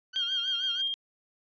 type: tone with vibrato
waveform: 20% pulse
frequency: 1467 Hz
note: F#6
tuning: 15 cents flat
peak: -35 dBFS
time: 0.13-0.82 s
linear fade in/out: 10 ms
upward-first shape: sine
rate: 6.3 Hz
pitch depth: 98 cents each way
type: tone with tremolo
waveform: sine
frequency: 3212 Hz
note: G7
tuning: 41 cents sharp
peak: -26 dBFS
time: 0.16-0.94 s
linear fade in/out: 0 ms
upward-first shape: square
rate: 6.3 Hz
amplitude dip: 30%
effects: resampled to 16000 Hz